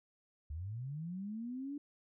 sine linear sweep, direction up, 69.3 to 293.7 Hz, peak -39 dBFS, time 0.5-1.78 s, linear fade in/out 5 ms, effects none

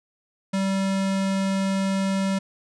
square tone, 193.6 Hz, G3, 21 cents flat, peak -22 dBFS, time 0.53-2.39 s, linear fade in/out 10 ms, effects resampled to 22050 Hz

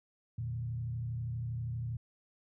sine tone with frequency modulation, 117.4 Hz, A#2, 13 cents sharp, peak -34 dBFS, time 0.38-1.97 s, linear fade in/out 5 ms, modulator 32.5 Hz, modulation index 0.68, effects none

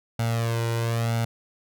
sawtooth tone with flanger, 115.5 Hz, A#2, 16 cents flat, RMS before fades -25 dBFS, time 0.19-1.25 s, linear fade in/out 5 ms, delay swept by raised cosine 1.4 to 2.07 ms, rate 1 Hz, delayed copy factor +0.75, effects none

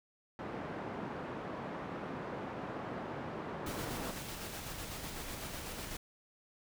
pink band-pass noise, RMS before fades -42 dBFS, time 0.39-4.11 s, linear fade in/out 0 ms, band 160 to 1300 Hz, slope 12 dB/octave
pink noise with tremolo, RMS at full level -42 dBFS, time 3.66-5.97 s, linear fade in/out 5 ms, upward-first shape square, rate 8 Hz, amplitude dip 25%
effects none

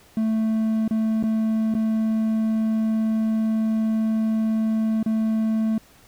triangle tone with dropouts, 220.5 Hz, A3, 4 cents sharp, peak -17 dBFS, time 0.17-5.78 s, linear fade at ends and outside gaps 2 ms, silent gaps 0.879-0.909 / 1.228-1.237 / 1.741-1.75 / 5.029-5.061 s, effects pink hiss -53 dBFS RMS until 6.07 s

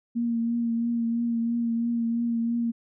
sine tone with vibrato, 233.1 Hz, A#3, in tune, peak -23 dBFS, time 0.15-2.72 s, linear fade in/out 20 ms, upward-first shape triangle, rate 3 Hz, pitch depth 28 cents each way, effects none

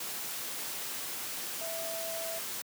sine tone in noise, 659.3 Hz, E5, in tune, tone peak -38 dBFS, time 1.61-2.39 s, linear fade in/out 5 ms, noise white, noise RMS -38 dBFS, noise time 0-2.62 s, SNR -3 dB, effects high-pass 150 Hz 12 dB/octave

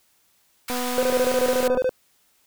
pink high-pass noise, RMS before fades -32 dBFS, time 0.68-1.68 s, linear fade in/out 5 ms, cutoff 1200 Hz, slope 24 dB/octave
click train, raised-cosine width 1 ms, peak -17 dBFS, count 268, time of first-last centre 0.7-1.777 s, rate 248 Hz
triangle tone bursts, 511 Hz, C5, 41 cents flat, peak -16 dBFS, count 13, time 0.98-1.893 s, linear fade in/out 0 ms, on 49 ms, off 23 ms
effects white hiss -63 dBFS RMS until 2.46 s

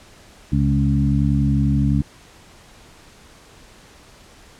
harmonic tone with a mistuned harmonic, 70 Hz, C#2, 18 cents sharp, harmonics 1 / 2 / 3 / 4, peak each -21 / -18 / -21 / -23 dBFS, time 0.52-2.02 s, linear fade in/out 5 ms, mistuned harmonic 2, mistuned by -17 cents, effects pink hiss -47 dBFS RMS until 4.59 s + low-pass 9000 Hz 12 dB/octave

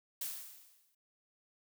blue noise with exponential decay, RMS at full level -37 dBFS, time 0.21-0.95 s, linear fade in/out 5 ms, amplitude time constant 160 ms, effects none

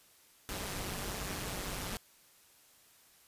pink noise with amplitude modulation, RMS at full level -36 dBFS, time 0.49-1.97 s, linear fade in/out 0 ms, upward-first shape sine, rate 193 Hz, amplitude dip 70%, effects white hiss -63 dBFS RMS until 3.27 s + resampled to 32000 Hz

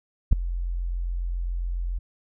sine tone with ADSR envelope, 43.65 Hz, F1, in tune, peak -7 dBFS, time 0.31-1.99 s, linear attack 17 ms, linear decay 3 ms, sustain -18 dB, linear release 12 ms, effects none

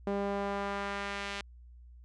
sawtooth tone with band-pass filter sweep, 200 Hz, G3, 35 cents sharp, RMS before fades -35 dBFS, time 0.07-1.41 s, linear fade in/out 0 ms, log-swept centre 470 to 2800 Hz, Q 0.93, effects added 60 Hz sine -50 dBFS peak until 2.04 s + resampled to 22050 Hz

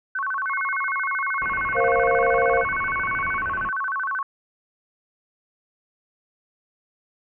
sine tone with vibrato, 1294 Hz, E6, 32 cents flat, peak -23 dBFS, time 0.15-4.23 s, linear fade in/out 5 ms, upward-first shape square, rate 13 Hz, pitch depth 280 cents each way
sine tone with pitch glide, 2166 to 2227 Hz, C#7 to C#7, -41 to +7 cents, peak -28 dBFS, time 0.46-3.43 s, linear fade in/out 50 ms, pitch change +48 cents, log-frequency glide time 1.74-3.29 s
pink low-pass noise, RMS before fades -38 dBFS, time 1.41-3.7 s, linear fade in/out 10 ms, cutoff 2800 Hz, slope 96 dB/octave
sine chord, Bb suspended second, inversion none, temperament equal with one note detuned, 466.2 / 530.9 / 698.5 Hz, Bb4 / C5 / F5, 0 / +25 / 0 cents, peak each -22 dBFS, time 1.74-2.65 s, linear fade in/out 50 ms
effects none

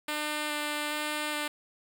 5% pulse tone with vibrato, 299.2 Hz, D4, 32 cents sharp, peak -19 dBFS, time 0.08-1.48 s, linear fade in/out 5 ms, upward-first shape square, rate 1.2 Hz, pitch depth 9 cents each way, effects none

